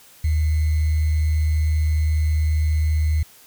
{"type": "tone with sample-and-hold", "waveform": "sine", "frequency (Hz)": 77.4, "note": "D#2", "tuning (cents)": -9, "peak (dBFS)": -16, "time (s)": [0.24, 3.23], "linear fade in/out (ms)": 5, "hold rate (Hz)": 2100, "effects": ["white hiss -49 dBFS RMS until 3.46 s"]}